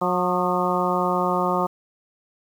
harmonic tone with a mistuned harmonic, 180.7 Hz, F#3, 41 cents flat, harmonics 1 / 2 / 3 / 4 / 5 / 6 / 7, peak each -27 / -27 / -27 / -27 / -27 / -27 / -27 dBFS, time 0.01-1.67 s, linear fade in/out 10 ms, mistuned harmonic 7, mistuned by -50 cents, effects 8-bit

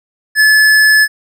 sine tone with tanh clipping, 1724 Hz, A6, 36 cents flat, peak -7 dBFS, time 0.35-1.08 s, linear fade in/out 50 ms, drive 18 dB, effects none

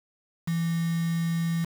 sine tone with quantisation, 166.8 Hz, E3, 21 cents sharp, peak -24 dBFS, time 0.47-1.65 s, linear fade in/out 10 ms, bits 6, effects none

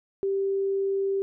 sine tone, 391.5 Hz, G4, 2 cents flat, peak -23 dBFS, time 0.23-1.22 s, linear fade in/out 0 ms, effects none

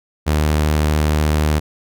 sawtooth tone, 76.1 Hz, D#2, 38 cents flat, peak -10 dBFS, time 0.26-1.6 s, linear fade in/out 20 ms, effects none

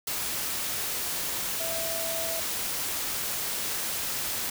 sine tone in noise, 659.3 Hz, E5, in tune, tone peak -34 dBFS, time 1.6-2.4 s, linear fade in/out 5 ms, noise white, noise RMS -31 dBFS, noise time 0.07-4.5 s, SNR -6 dB, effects none

